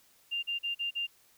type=tone bursts; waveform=sine; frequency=2794 Hz; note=F7; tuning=in tune; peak=-30 dBFS; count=5; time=0.31-1.07 s; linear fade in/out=20 ms; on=120 ms; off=40 ms; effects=white hiss -64 dBFS RMS until 1.37 s